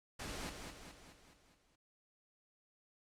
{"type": "noise with echo", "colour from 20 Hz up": "pink", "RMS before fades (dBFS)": -44, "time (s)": [0.19, 0.5], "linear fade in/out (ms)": 10, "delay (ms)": 210, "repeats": 6, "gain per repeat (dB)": -5, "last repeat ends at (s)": 1.76, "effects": ["low-pass 9000 Hz 12 dB/octave", "Opus 48 kbps"]}